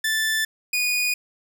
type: tone pair in turn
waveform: sawtooth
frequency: 1760 / 2464 Hz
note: A6 / D#7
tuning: 0 / -17 cents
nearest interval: tritone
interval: 583 cents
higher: second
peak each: -17 dBFS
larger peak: neither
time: 0.04-0.45 / 0.73-1.14 s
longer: neither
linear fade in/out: 5 ms
effects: none